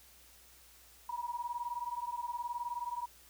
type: beating tone pair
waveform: sine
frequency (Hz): 951 / 970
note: A#5 / B5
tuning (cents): +34 / -31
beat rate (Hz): 19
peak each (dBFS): -39 / -39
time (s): 1.09-3.06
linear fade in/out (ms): 5
effects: added 60 Hz sine -66 dBFS peak until 3.29 s + white hiss -60 dBFS RMS until 3.29 s